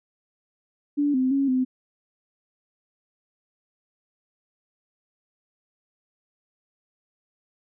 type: tone with pitch steps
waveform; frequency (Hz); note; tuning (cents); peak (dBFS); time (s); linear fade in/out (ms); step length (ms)
sine; 289.5 / 258.4 / 275.3 / 256.8; D4 / C4 / C#4 / C4; -25 / -21 / -12 / -32; -19; 0.97-1.65; 20; 170
effects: none